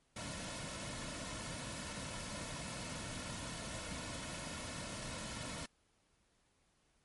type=noise with comb filter; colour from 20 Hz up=pink; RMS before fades=-44 dBFS; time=0.16-5.66 s; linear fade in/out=5 ms; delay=2.5 ms; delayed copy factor=-0.6; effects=pink hiss -75 dBFS RMS until 7.04 s + MP3 48 kbps